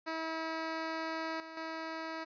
10% pulse tone with level steps, 322.6 Hz, E4, 37 cents flat, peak -27 / -37 / -30 dBFS, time 0.06-2.25 s, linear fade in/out 20 ms, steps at 1.4 / 1.57 s, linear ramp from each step 2 ms, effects resampled to 11025 Hz

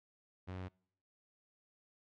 sawtooth tone, 92.5 Hz, F#2, in tune, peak -38 dBFS, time 0.47-0.69 s, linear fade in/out 20 ms, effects noise-tail reverb RT60 0.6 s tail -26 dB re dry + low-pass 3000 Hz 12 dB/octave

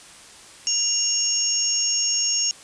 sine tone cluster, 2811 / 5450 / 6620 Hz, F7 / F8 / G#8, +11 / -43 / -6 cents, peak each -30 / -23 / -22 dBFS, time 0.67-2.51 s, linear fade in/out 0 ms, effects white hiss -45 dBFS RMS until 2.63 s + resampled to 22050 Hz

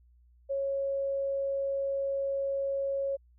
sine tone, 550 Hz, C#5, 14 cents flat, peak -28 dBFS, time 0.49-3.17 s, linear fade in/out 20 ms, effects added 60 Hz sine -58 dBFS peak until 3.38 s

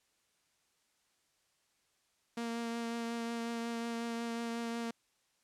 sawtooth tone with vibrato, 232.5 Hz, A#3, 4 cents flat, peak -32 dBFS, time 2.37-4.91 s, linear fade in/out 5 ms, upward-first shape triangle, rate 5.5 Hz, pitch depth 16 cents each way, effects white hiss -75 dBFS RMS until 5.43 s + low-pass 9000 Hz 12 dB/octave

